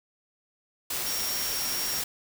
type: tone in noise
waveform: sine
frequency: 5580 Hz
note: F8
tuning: 2 cents flat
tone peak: -32 dBFS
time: 1.06-2.01 s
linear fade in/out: 5 ms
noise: white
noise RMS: -31 dBFS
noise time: 0.9-2.04 s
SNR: -4 dB
effects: none